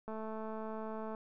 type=click train; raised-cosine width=1 ms; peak=-30 dBFS; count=235; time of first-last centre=0.08-1.148 s; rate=219 Hz; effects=none